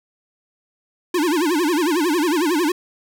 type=tone with vibrato; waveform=square; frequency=324.8 Hz; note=E4; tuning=26 cents flat; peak=-17 dBFS; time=1.14-2.72 s; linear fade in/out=5 ms; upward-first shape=sine; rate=11 Hz; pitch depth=210 cents each way; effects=none